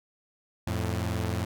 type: tone pair together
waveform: sawtooth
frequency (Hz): 87.49 / 110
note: F2 / A2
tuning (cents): +4 / 0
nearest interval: major third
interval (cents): 396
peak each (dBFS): -26 / -27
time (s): 0.67-1.45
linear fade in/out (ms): 5
effects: none